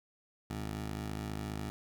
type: ring-modulated tone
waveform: 20% pulse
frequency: 104.2 Hz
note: G#2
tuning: 6 cents sharp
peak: -29 dBFS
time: 0.5-1.7 s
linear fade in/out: 0 ms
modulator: 27.2 Hz
effects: 11-bit